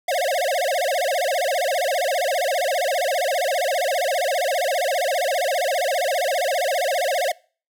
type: tone with vibrato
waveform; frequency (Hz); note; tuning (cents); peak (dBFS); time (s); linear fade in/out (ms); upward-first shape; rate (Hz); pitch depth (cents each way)
square; 624; D#5; +5; -20; 0.08-7.32; 5; sine; 15; 290
effects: noise-tail reverb RT60 0.4 s tail -24 dB re dry